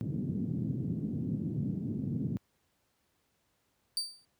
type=band-pass noise; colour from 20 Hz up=pink; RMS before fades=-34 dBFS; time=0.01-2.37 s; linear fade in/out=0 ms; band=120 to 260 Hz; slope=24 dB/octave
type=tone with exponential decay; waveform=35% pulse; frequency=4635 Hz; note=D8; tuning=24 cents flat; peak=-26 dBFS; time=3.97-4.25 s; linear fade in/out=1 ms; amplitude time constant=60 ms
effects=pink hiss -75 dBFS RMS until 4.39 s + high-pass 60 Hz 12 dB/octave